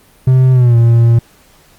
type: tone with pitch glide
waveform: triangle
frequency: 129.5 to 116.71 Hz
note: C3 to A#2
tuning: -17 to +3 cents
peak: -3 dBFS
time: 0.27-1.19 s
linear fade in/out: 5 ms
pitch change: -180 cents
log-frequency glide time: 0.52-0.76 s
effects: pink hiss -47 dBFS RMS until 1.78 s + Opus 32 kbps